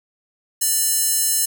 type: tone with high-pass filter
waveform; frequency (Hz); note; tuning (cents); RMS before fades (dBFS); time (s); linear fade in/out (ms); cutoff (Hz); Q
square; 590; D5; +8; -19; 0.61-1.46; 10; 8400; 1.3
effects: none